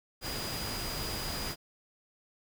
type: tone in noise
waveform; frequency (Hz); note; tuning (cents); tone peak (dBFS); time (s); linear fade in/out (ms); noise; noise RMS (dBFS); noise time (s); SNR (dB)
sine; 4900; D#8; -27; -40; 0.21-1.56; 50; pink; -37; 0.21-1.56; -6
effects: none